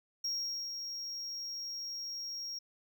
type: tone with ADSR envelope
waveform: triangle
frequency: 5588 Hz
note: F8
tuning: in tune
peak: -31 dBFS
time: 0.24-2.59 s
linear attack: 7 ms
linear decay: 450 ms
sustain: -6 dB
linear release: 8 ms
effects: none